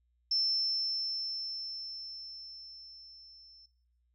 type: tone with level ramp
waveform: sine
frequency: 5330 Hz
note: E8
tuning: 18 cents sharp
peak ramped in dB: -26 to -55 dBFS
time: 0.31-3.66 s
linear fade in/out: 5 ms
effects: noise-tail reverb RT60 0.6 s tail -17 dB re dry + added 60 Hz sine -70 dBFS peak until 4.14 s